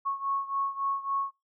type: beating tone pair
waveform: sine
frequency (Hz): 1100 / 1103.6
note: C#6 / C#6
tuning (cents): -14 / -8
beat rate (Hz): 3.6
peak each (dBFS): -30 / -33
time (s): 0.05-1.31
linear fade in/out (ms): 20
effects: noise-tail reverb RT60 0.2 s tail -22 dB re dry